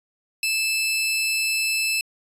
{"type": "tone pair together", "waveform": "sawtooth", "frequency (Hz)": [2630, 4105], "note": ["E7", "C8"], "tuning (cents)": [-5, -34], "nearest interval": "minor sixth", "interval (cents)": 771, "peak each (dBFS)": [-18, -28], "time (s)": [0.43, 2.01], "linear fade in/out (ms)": 2, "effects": ["resampled to 32000 Hz"]}